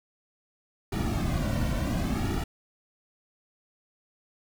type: noise with flanger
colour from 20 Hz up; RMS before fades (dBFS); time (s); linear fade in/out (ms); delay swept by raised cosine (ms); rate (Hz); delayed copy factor
brown; -28; 0.92-2.44; 5; 1.9 to 2.43; 0.68; -0.9
effects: none